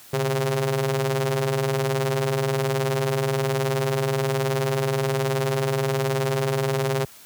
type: ring-modulated tone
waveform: sawtooth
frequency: 131.8 Hz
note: C3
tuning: 13 cents sharp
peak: -14 dBFS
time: 0.13-7.05 s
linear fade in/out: 5 ms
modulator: 273 Hz
effects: white hiss -47 dBFS RMS until 7.25 s + high-pass 60 Hz 12 dB/octave